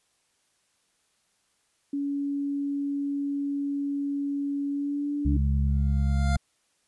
sine tone with pitch glide, 282.5 to 289.8 Hz, C#4 to D4, +33 to -23 cents, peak -26 dBFS, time 1.93-5.37 s, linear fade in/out 5 ms, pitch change +44 cents, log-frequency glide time 4.7-5.15 s
harmonic tone, 69.3 Hz, C#2, in tune, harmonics 1 / 2 / 3, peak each -22 / -28 / -32 dBFS, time 5.25-6.37 s, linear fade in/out 5 ms
25% pulse tone with exponential growth, 698.5 Hz, F5, in tune, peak -25 dBFS, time 5.67-6.36 s, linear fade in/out 2 ms, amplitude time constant 150 ms
effects white hiss -70 dBFS RMS until 6.87 s + resampled to 24000 Hz

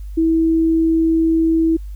sine tone, 325.2 Hz, E4, 23 cents flat, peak -12 dBFS, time 0.17-1.77 s, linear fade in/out 10 ms, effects added 50 Hz sine -27 dBFS peak until 1.95 s + white hiss -57 dBFS RMS until 1.95 s

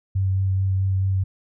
sine tone with vibrato, 95.6 Hz, G2, 43 cents flat, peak -18 dBFS, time 0.15-1.24 s, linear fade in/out 10 ms, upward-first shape sine, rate 4.6 Hz, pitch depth 13 cents each way, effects none

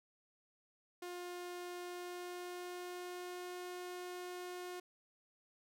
sawtooth tone with pitch glide, 355.1 to 359.2 Hz, F4 to F4, +29 to +49 cents, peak -40 dBFS, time 1.02-4.8 s, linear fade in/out 5 ms, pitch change +20 cents, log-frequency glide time 1.8-3.58 s, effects none

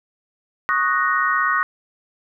sine chord, D# minor seventh, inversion third, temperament equal, 1108.7 / 1244.5 / 1480 / 1864.7 Hz, C#6 / D#6 / F#6 / A#6, 0 / 0 / 0 / 0 cents, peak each -22 dBFS, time 0.69-1.63 s, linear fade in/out 0 ms, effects none

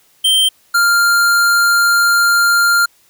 square tone pair in turn, 3136 / 1396.9 Hz, G7 / F6, 0 / 0 cents, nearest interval octave + major second, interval 1400 cents, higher first, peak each -10 dBFS, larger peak neither, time 0.24-0.49 / 0.74-2.86 s, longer second, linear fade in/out 10 ms, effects white hiss -53 dBFS RMS until 3.09 s

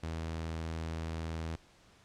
sawtooth tone, 81.2 Hz, E2, 26 cents flat, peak -32 dBFS, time 0.03-1.56 s, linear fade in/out 5 ms, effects pink hiss -62 dBFS RMS until 2.04 s + low-pass 7000 Hz 12 dB/octave

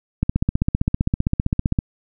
click train, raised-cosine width 5 ms, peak -5 dBFS, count 25, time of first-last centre 0.23-1.788 s, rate 15.4 Hz, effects none

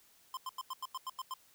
square tone bursts, 1041 Hz, C6, 9 cents flat, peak -38 dBFS, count 9, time 0.34-1.339 s, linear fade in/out 2 ms, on 31 ms, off 90 ms, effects white hiss -65 dBFS RMS until 1.54 s

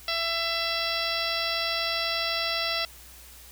harmonic tone, 668 Hz, E5, 23 cents sharp, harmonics 1 / 2 / 3 / 4 / 5 / 6 / 7 / 8, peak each -34 / -34 / -34 / -34 / -34 / -34 / -34 / -34 dBFS, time 0.08-2.85 s, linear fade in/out 2 ms, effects added 60 Hz sine -51 dBFS peak until 3.51 s + white hiss -49 dBFS RMS until 3.51 s

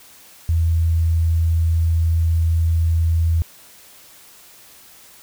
sine tone, 82.41 Hz, E2, in tune, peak -14 dBFS, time 0.49-3.42 s, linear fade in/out 0 ms, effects white hiss -46 dBFS RMS until 5.22 s

